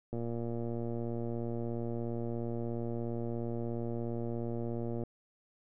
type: click train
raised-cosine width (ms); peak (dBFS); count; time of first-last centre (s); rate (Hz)
2; -25; 575; 0.13-5.036; 117
effects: none